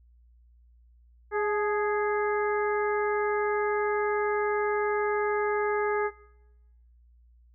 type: harmonic tone with a mistuned harmonic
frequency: 415.3 Hz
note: G#4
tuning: in tune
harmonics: 1 / 2 / 3 / 4 / 5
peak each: -26 / -32 / -34 / -34 / -40 dBFS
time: 1.31-6.11 s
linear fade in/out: 50 ms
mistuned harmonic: 2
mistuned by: +47 cents
effects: noise-tail reverb RT60 1.0 s tail -22 dB re dry + added 59 Hz sine -55 dBFS peak until 7.54 s